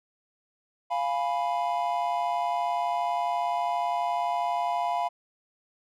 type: chord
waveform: triangle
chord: F diminished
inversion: none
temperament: equal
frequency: 698.5 / 830.6 / 987.8 Hz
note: F5 / Ab5 / Cb6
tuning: 0 / 0 / 0 cents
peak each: -26 / -30 / -28 dBFS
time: 0.9-5.09 s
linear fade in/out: 20 ms
effects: none